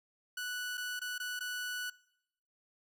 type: tone with dropouts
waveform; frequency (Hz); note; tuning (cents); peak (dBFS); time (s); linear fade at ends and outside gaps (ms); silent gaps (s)
sawtooth; 1480; F#6; 0; -33; 0.37-1.9; 5; 0.773-0.777 / 0.994-1.015 / 1.181-1.199 / 1.393-1.406
effects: noise-tail reverb RT60 0.8 s tail -22 dB re dry